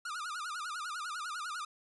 45% pulse tone with vibrato, 1314 Hz, E6, 6 cents flat, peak -37 dBFS, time 0.05-1.65 s, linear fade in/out 5 ms, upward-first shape sine, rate 10 Hz, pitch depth 190 cents each way, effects resampled to 24000 Hz

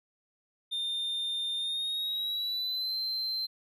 triangle tone with pitch glide, 3620 to 4111 Hz, A7 to C8, +48 to -31 cents, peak -29 dBFS, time 0.71-3.47 s, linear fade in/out 20 ms, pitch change +221 cents, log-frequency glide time 1.56-2.96 s, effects none

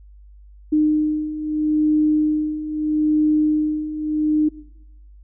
sine beating tone pair, 304.7 / 305.48 Hz, D#4 / D#4, -36 / -32 cents, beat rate 0.78 Hz, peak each -22 / -17 dBFS, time 0.72-4.49 s, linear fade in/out 10 ms, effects noise-tail reverb RT60 0.9 s tail -19 dB re dry + added 50 Hz sine -42 dBFS peak until 5.23 s

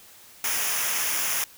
white noise with comb filter, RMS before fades -26 dBFS, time 0.44-1.44 s, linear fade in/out 2 ms, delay 0.24 ms, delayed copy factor -0.65, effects white hiss -50 dBFS RMS until 1.57 s

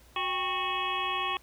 harmonic tone with a mistuned harmonic, 367.6 Hz, F#4, 11 cents flat, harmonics 1 / 2 / 3 / 5 / 6 / 7 / 8 / 9, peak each -41 / -37 / -31 / -41 / -43 / -35 / -40 / -37 dBFS, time 0.16-1.37 s, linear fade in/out 2 ms, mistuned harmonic 2, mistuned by +120 cents, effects added 60 Hz sine -58 dBFS peak until 1.42 s + pink hiss -59 dBFS RMS until 1.42 s

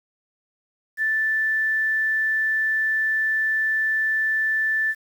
sine tone with quantisation, 1760 Hz, A6, in tune, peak -19 dBFS, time 0.97-4.95 s, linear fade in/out 50 ms, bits 8, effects none

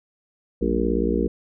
harmonic tone with a mistuned harmonic, 58.27 Hz, A#1, in tune, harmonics 1 / 3 / 4 / 5 / 6 / 7 / 8, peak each -27 / -27 / -27 / -27 / -27 / -27 / -27 dBFS, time 0.61-1.28 s, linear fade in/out 10 ms, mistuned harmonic 3, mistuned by +140 cents, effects none

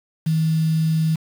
sine tone with quantisation, 159.7 Hz, D#3, 45 cents sharp, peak -16 dBFS, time 0.26-1.16 s, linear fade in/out 10 ms, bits 6, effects none

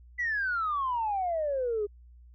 sine exponential sweep, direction down, 2000 to 402.1 Hz, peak -26 dBFS, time 0.18-1.87 s, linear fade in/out 20 ms, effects tanh soft clip ceiling -22 dBFS + added 60 Hz sine -50 dBFS peak until 2.34 s

